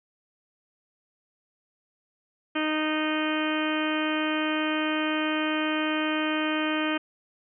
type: harmonic tone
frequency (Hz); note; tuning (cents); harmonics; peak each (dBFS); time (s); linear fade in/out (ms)
309.2; D#4; -11; 1 / 2 / 3 / 4 / 5 / 6 / 7 / 8 / 9 / 10; -27 / -33 / -37 / -34 / -34 / -37 / -39 / -35 / -40 / -36; 2.55-6.98; 10
effects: none